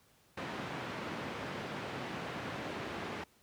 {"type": "band-pass noise", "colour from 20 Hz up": "pink", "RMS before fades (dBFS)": -41, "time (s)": [0.37, 3.24], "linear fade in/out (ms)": 5, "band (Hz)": [140, 2600], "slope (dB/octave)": 12, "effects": ["pink hiss -67 dBFS RMS until 3.42 s", "high-pass 60 Hz 12 dB/octave"]}